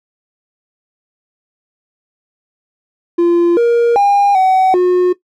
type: tone with pitch steps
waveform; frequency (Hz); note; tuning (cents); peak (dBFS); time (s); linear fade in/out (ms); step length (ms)
triangle; 344.2 / 471 / 807 / 754 / 361.1; F4 / A#4 / G#5 / F#5 / F#4; -25 / +18 / -50 / +32 / -42; -5; 3.18-5.13; 10; 390
effects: noise-tail reverb RT60 0.1 s tail -17 dB re dry + tanh soft clip ceiling -2 dBFS